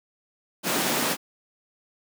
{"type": "high-pass noise", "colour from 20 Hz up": "pink", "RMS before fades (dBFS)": -25, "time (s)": [0.63, 1.17], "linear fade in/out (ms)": 50, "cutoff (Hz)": 180, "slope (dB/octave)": 24, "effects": []}